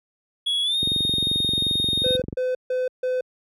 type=tone with pitch glide; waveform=triangle; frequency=3356 to 3702 Hz; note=G#7 to A#7; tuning=+17 to -13 cents; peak=-19 dBFS; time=0.46-2.17 s; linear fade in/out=10 ms; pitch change=+170 cents; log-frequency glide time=0.63-0.77 s
type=click train; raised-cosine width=3 ms; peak=-16 dBFS; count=35; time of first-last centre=0.83-2.328 s; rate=22.7 Hz
type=tone bursts; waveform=triangle; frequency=508 Hz; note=B4; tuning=49 cents sharp; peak=-19 dBFS; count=4; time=2.04-3.21 s; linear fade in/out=5 ms; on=180 ms; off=150 ms
effects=high-pass 60 Hz 12 dB/octave